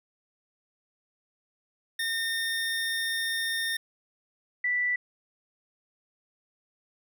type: tone pair in turn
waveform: 25% pulse / sine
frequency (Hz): 1825 / 1971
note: A#6 / B6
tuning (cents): -37 / -4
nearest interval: minor second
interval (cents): 133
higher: second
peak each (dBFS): -24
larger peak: neither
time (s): 1.99-3.77 / 4.64-4.96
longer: first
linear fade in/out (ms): 5
effects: none